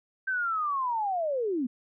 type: linear sweep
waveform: sine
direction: down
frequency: 1568 to 230.5 Hz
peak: -26 dBFS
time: 0.27-1.67 s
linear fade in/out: 10 ms
effects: none